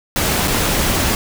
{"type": "noise with dropouts", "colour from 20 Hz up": "pink", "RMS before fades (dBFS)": -17, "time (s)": [0.16, 1.15], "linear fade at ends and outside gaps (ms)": 1, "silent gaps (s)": [0.475, 0.479], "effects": []}